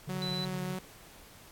triangle tone with tremolo, 146 Hz, D3, 10 cents flat, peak -33 dBFS, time 0.07-0.76 s, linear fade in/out 10 ms, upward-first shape triangle, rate 13 Hz, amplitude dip 55%
sawtooth tone with vibrato, 184.7 Hz, F#3, 3 cents flat, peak -31 dBFS, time 0.09-0.79 s, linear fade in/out 5 ms, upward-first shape triangle, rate 3.3 Hz, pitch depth 13 cents each way
sine tone, 3985 Hz, B7, 15 cents sharp, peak -35 dBFS, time 0.22-0.45 s, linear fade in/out 0 ms
effects pink hiss -54 dBFS RMS until 1.51 s + AAC 64 kbps

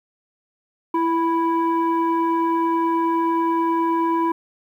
sine tone pair together, 332.4 / 987.8 Hz, E4 / B5, +15 / 0 cents, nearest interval octave + perfect fifth, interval 1885 cents, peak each -18 dBFS, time 0.94-4.32 s, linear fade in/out 5 ms, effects tanh soft clip ceiling -14 dBFS + 9-bit

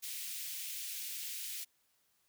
white high-pass noise, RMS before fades -42 dBFS, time 0.02-1.65 s, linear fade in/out 20 ms, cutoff 2200 Hz, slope 24 dB/octave, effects white hiss -75 dBFS RMS until 2.28 s

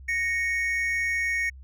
triangle tone pair together, 1864.7 / 2218 Hz, A#6 / C#7, 0 / 0 cents, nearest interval minor third, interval 300 cents, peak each -25 / -25 dBFS, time 0.08-1.5 s, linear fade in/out 10 ms, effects added 66 Hz sine -42 dBFS peak until 1.63 s

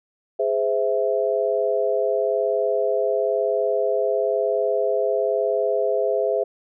sine chord, Ab augmented, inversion none, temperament equal with one note detuned, 415.3 / 516.3 / 659.3 Hz, Ab4 / C5 / E5, 0 / -23 / 0 cents, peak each -23 dBFS, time 0.39-6.44 s, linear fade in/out 10 ms, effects none

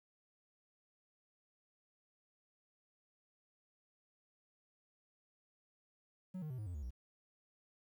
triangle tone with pitch steps, 185 / 153.78 / 127.83 / 106.25 / 88.32 / 73.42 / 61.03 Hz, F#3 / D#3 / C3 / G#2 / F2 / D2 / B1, 0 / -20 / -40 / +40 / +20 / 0 / -20 cents, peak -39 dBFS, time 6.34-6.907 s, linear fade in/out 10 ms, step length 81 ms, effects 12-bit

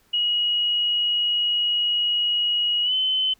sine tone with pitch glide, 2900 to 3049 Hz, F#7 to G7, -35 to -49 cents, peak -19 dBFS, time 0.13-3.34 s, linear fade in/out 10 ms, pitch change +86 cents, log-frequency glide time 2.83-2.94 s, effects pink hiss -61 dBFS RMS until 3.39 s

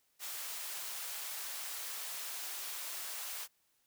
white high-pass noise, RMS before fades -42 dBFS, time 0.19-3.48 s, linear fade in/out 50 ms, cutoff 660 Hz, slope 12 dB/octave, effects white hiss -75 dBFS RMS until 3.86 s

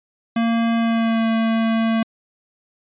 square tone with pitch glide, 230 to 225.4 Hz, A#3 to A3, -23 to +42 cents, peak -17 dBFS, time 0.36-2.03 s, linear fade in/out 5 ms, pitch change -35 cents, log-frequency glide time 0.77-1.26 s, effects resampled to 8000 Hz

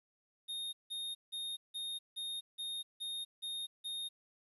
square tone bursts, 3695 Hz, A#7, 16 cents flat, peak -39 dBFS, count 9, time 0.48-4.09 s, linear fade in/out 20 ms, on 250 ms, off 170 ms, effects resampled to 32000 Hz + 12-bit

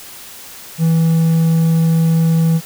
triangle tone, 163.5 Hz, E3, 14 cents flat, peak -8 dBFS, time 0.78-2.61 s, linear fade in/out 50 ms, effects white hiss -35 dBFS RMS until 2.65 s

